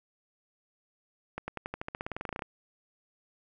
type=accelerating click train; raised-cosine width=0.5 ms; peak=-20 dBFS; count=19; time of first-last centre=1.38-2.422 s; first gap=100 ms; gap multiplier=0.93; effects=none